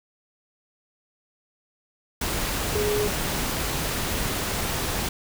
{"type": "tone in noise", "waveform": "sine", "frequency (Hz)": 417.7, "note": "G#4", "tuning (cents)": 10, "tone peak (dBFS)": -23, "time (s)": [2.75, 3.08], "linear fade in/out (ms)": 5, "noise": "pink", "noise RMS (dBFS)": -27, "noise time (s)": [2.21, 5.09], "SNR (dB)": 1, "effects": []}